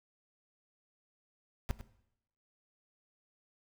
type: noise with echo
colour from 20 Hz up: brown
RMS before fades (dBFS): -31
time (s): 1.69-1.71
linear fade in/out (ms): 0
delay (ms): 100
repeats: 1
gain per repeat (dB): -13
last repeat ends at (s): 1.81
effects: noise-tail reverb RT60 0.8 s tail -17 dB re dry